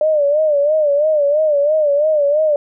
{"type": "tone with vibrato", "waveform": "sine", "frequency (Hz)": 596, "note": "D5", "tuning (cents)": 25, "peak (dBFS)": -11, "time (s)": [0.01, 2.56], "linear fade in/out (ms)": 2, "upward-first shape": "sine", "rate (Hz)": 3, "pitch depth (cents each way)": 94, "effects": []}